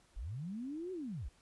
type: linear two-way sweep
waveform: sine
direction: up then down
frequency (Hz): 34.85 to 381.9 to 36.27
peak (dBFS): -39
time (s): 0.16-1.29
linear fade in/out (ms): 10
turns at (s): 0.92
effects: pink hiss -68 dBFS RMS until 1.41 s + resampled to 24000 Hz